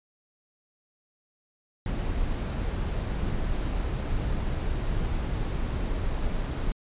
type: noise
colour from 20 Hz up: brown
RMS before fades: -28 dBFS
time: 1.86-6.72 s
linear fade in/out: 2 ms
effects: resampled to 8000 Hz